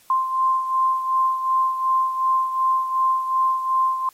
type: beating tone pair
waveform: sine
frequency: 1046.5 / 1049.2 Hz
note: C6 / C6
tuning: 0 / +4 cents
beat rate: 2.7 Hz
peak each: -18 / -25 dBFS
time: 0.1-4.09 s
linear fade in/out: 2 ms
effects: white hiss -54 dBFS RMS until 4.13 s + MP3 64 kbps